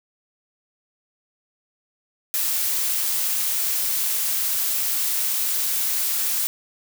blue noise, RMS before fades -23 dBFS, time 2.34-6.47 s, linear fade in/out 0 ms, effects none

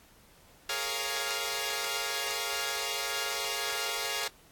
5% pulse chord, Bb minor seventh, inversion third, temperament equal, 415.3 / 466.2 / 554.4 / 698.5 Hz, Ab4 / Bb4 / Db5 / F5, 0 / 0 / 0 / 0 cents, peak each -25 dBFS, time 0.69-4.28 s, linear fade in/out 5 ms, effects pink hiss -59 dBFS RMS until 4.51 s + AAC 64 kbps

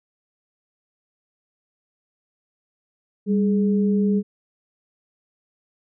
sine tone pair together, 198.73 / 420.8 Hz, G3 / G#4, +24 / +23 cents, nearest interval octave + minor second, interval 1299 cents, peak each -17 / -25 dBFS, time 3.26-4.23 s, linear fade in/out 50 ms, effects none

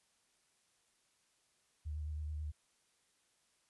sine tone with vibrato, 75.9 Hz, D#2, 42 cents flat, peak -38 dBFS, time 1.85-2.52 s, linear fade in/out 20 ms, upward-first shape sine, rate 9.2 Hz, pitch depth 29 cents each way, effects white hiss -75 dBFS RMS until 3.69 s + resampled to 24000 Hz

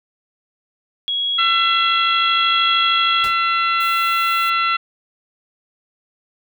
sine tone with tremolo, 3322 Hz, G#7, in tune, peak -17 dBFS, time 1.08-3.24 s, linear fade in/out 0 ms, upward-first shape triangle, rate 0.76 Hz, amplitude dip 30%
harmonic tone, 675 Hz, E5, 41 cents sharp, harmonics 2 / 3 / 4 / 5 / 6, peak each -17 / -25 / -22 / -27 / -31 dBFS, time 1.38-4.77 s, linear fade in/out 10 ms
pink noise with exponential decay, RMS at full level -27 dBFS, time 3.24-3.39 s, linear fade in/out 1 ms, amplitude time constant 32 ms
violet noise, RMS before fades -35 dBFS, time 3.8-4.5 s, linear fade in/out 5 ms
effects none

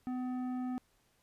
sine tone with tanh clipping, 252.3 Hz, B3, 37 cents sharp, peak -36 dBFS, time 0.07-0.78 s, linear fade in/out 0 ms, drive 11 dB, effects pink hiss -72 dBFS RMS until 1.22 s + resampled to 32000 Hz

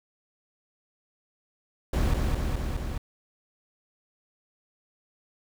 brown noise with echo, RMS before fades -24 dBFS, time 1.93-2.14 s, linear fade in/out 5 ms, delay 210 ms, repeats 4, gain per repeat -2 dB, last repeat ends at 2.98 s, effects none

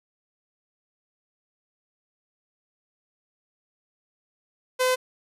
sawtooth tone, 510 Hz, C5, 44 cents flat, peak -16 dBFS, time 4.79-4.96 s, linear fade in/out 20 ms, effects resampled to 32000 Hz

